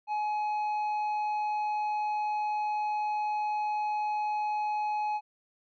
sine tone with tanh clipping, 844 Hz, G#5, 28 cents sharp, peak -29 dBFS, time 0.07-5.21 s, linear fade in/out 50 ms, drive 6 dB, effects none

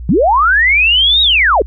sine linear two-way sweep, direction up then down, 133.2 to 3830 to 353.7 Hz, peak -7 dBFS, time 0.09-1.62 s, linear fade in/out 2 ms, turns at 1.22 s, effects added 60 Hz sine -23 dBFS peak until 1.66 s

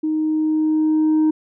sine tone with level ramp, 311.1 Hz, D#4, in tune, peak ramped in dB -17 to -10 dBFS, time 0.03-1.31 s, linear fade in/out 10 ms, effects tanh soft clip ceiling -12 dBFS

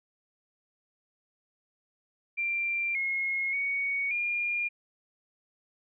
sine tone with pitch steps, 2368 / 2161 / 2234 / 2412 Hz, D7 / C#7 / C#7 / D7, +14 / -45 / +13 / +46 cents, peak -27 dBFS, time 2.37-4.69 s, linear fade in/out 20 ms, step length 580 ms, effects none

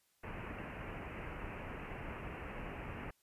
pink low-pass noise, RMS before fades -45 dBFS, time 0.23-3.11 s, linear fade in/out 10 ms, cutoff 2800 Hz, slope 96 dB/octave, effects white hiss -75 dBFS RMS until 3.22 s + resampled to 32000 Hz

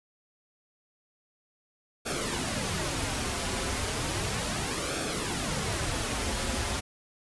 pink noise with flanger, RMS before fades -31 dBFS, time 2.05-6.81 s, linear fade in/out 20 ms, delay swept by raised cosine 1 to 6.6 ms, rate 0.34 Hz, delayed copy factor -0.6, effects resampled to 24000 Hz

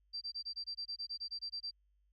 sine tone bursts, 4699 Hz, D8, in tune, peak -38 dBFS, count 15, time 0.13-1.712 s, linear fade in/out 20 ms, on 84 ms, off 23 ms, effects added 50 Hz sine -70 dBFS peak until 2.12 s

